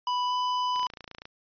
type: tone with pitch glide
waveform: square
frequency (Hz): 990 to 996.3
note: B5 to B5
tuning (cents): +4 to +15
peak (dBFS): -26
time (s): 0.07-0.87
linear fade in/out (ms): 2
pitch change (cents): +11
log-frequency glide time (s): 0.26-0.33
type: click train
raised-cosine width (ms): 0.2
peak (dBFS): -24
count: 15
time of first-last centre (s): 0.76-1.255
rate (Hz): 28.3
effects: resampled to 11025 Hz